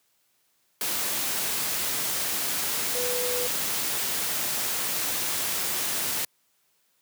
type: tone in noise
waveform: sine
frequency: 493.9 Hz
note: B4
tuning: in tune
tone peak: -29 dBFS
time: 2.95-3.47 s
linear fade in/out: 2 ms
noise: white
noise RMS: -28 dBFS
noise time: 0.81-6.25 s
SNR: -4 dB
effects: white hiss -69 dBFS RMS until 7.01 s + high-pass 100 Hz 12 dB/octave